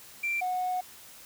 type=tone pair in turn; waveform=triangle; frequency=2356 / 732.7 Hz; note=D7 / F#5; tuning=+5 / -17 cents; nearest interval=octave + minor sixth; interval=2022 cents; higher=first; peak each=-24 dBFS; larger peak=neither; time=0.23-0.41 / 0.41-0.81 s; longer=second; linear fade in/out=10 ms; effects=tanh soft clip ceiling -24 dBFS + white hiss -50 dBFS RMS until 1.25 s